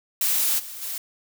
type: noise with level steps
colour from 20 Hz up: blue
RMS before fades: -22 / -37 / -31 dBFS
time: 0.21-0.98 s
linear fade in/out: 2 ms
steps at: 0.58 / 0.81 s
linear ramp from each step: 20 ms
effects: none